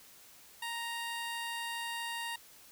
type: tone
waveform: 15% pulse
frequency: 932.3 Hz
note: A#5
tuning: in tune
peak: -30 dBFS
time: 0.62-2.36 s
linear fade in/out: 5 ms
effects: white hiss -57 dBFS RMS until 2.71 s

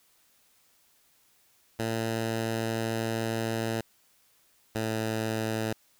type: tone pair in turn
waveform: 10% pulse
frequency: 113.1 / 110.9 Hz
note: A2 / A2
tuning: +48 / +14 cents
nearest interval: unison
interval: 34 cents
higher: first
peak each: -20 dBFS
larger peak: neither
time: 1.79-3.81 / 4.75-5.73 s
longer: first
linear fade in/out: 5 ms
effects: white hiss -65 dBFS RMS until 5.99 s

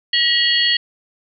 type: tone cluster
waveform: sine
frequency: 1913 / 2870 / 3271 / 4384 Hz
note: A#6 / F7 / G#7 / C#8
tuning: +44 / +47 / -27 / -20 cents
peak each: -19 dBFS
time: 0.13-0.77 s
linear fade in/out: 5 ms
effects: none

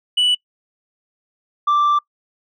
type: tone pair in turn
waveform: sine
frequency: 2960 / 1174.7 Hz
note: F#7 / D6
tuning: 0 / 0 cents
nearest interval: octave + major third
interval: 1600 cents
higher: first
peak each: -10 dBFS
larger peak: neither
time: 0.17-0.35 / 1.67-1.99 s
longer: second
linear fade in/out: 10 ms
effects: noise-tail reverb RT60 0.1 s tail -25 dB re dry + tanh soft clip ceiling -12 dBFS

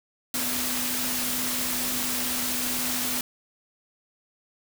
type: tone in noise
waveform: sine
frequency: 249.1 Hz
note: B3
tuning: 15 cents sharp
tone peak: -35 dBFS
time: 0.34-3.21 s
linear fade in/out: 2 ms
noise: white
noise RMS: -28 dBFS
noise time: 0.34-3.21 s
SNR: -10 dB
effects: none

